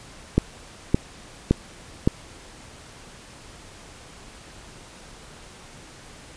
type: click train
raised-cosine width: 3 ms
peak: -3 dBFS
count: 4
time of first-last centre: 0.38-2.075 s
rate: 1.77 Hz
effects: pink hiss -45 dBFS RMS until 6.36 s + resampled to 22050 Hz